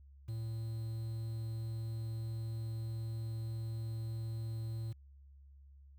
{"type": "tone with quantisation", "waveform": "triangle", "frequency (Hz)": 112.3, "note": "A2", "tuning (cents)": 36, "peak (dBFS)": -35, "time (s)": [0.28, 4.93], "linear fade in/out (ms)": 10, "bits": 10, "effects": ["added 69 Hz sine -55 dBFS peak until 5.98 s"]}